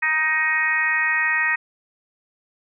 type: harmonic tone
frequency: 312.9 Hz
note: D#4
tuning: 10 cents sharp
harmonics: 3 / 4 / 5 / 6 / 7 / 8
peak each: -31 / -30 / -30 / -19 / -29 / -27 dBFS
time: 0.02-1.56 s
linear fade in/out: 10 ms
effects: none